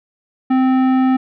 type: tone with tanh clipping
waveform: triangle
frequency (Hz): 260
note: C4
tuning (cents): -11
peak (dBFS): -13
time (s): 0.5-1.17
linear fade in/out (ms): 10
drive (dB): 18
effects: none